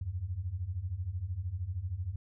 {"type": "beating tone pair", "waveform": "sine", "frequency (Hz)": [82.41, 95.41], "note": ["E2", "G2"], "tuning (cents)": [0, -46], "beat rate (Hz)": 13, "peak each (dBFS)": [-38, -35], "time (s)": [0.01, 2.16], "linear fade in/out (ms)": 5, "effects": []}